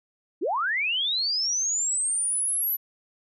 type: linear sweep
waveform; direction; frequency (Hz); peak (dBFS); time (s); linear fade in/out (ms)
sine; up; 264.2 to 12000; -23; 0.41-2.77; 20
effects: none